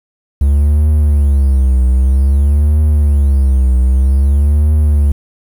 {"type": "tone with vibrato", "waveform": "triangle", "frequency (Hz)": 69.3, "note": "C#2", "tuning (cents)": 0, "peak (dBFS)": -5, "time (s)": [0.41, 5.12], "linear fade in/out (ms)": 5, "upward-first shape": "triangle", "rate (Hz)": 0.52, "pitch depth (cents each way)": 170, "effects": ["7-bit"]}